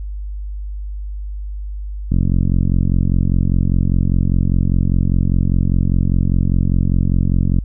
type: click train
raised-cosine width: 5 ms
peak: -4 dBFS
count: 247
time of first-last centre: 2.12-7.587 s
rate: 45 Hz
effects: added 50 Hz sine -23 dBFS peak until 7.64 s